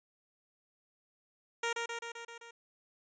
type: tone with echo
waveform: 10% pulse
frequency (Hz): 466.2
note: A#4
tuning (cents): 0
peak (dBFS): -23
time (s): 1.63-1.73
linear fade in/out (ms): 5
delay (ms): 130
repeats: 6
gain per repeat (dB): -3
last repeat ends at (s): 2.51
effects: resampled to 16000 Hz